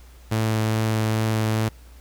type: tone with vibrato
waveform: sawtooth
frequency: 110 Hz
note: A2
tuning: in tune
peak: -16 dBFS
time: 0.31-1.69 s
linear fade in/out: 10 ms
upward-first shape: triangle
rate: 2.4 Hz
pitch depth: 10 cents each way
effects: added 60 Hz sine -44 dBFS peak until 2 s + pink hiss -54 dBFS RMS until 2 s